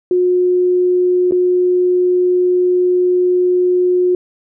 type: tone with dropouts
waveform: sine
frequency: 361 Hz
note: F#4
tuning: 43 cents flat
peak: -10 dBFS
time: 0.11-4.15 s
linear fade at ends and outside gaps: 2 ms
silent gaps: 1.311-1.321 s
effects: none